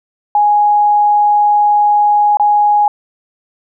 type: tone with dropouts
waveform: sine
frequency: 830.6 Hz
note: G#5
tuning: in tune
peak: -7 dBFS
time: 0.35-2.88 s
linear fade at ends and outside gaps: 2 ms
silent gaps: 2.371-2.397 s
effects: none